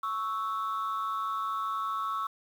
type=tone pair together; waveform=sine; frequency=1108.7 / 1313.5 Hz; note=C#6 / E6; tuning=0 / -7 cents; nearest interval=minor third; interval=293 cents; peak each=-30 / -31 dBFS; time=0.03-2.27 s; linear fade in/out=5 ms; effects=tanh soft clip ceiling -26 dBFS + 9-bit